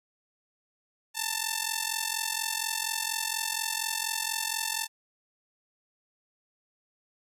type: ring-modulated tone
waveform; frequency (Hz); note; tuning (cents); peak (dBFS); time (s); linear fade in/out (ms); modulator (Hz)
5% pulse; 890; A5; +20; -14; 1.14-4.88; 50; 22.1
effects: none